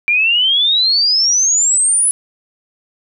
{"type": "exponential sweep", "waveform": "sine", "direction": "up", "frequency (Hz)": [2349, 10250], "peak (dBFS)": -10, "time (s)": [0.08, 2.11], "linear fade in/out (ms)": 0, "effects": []}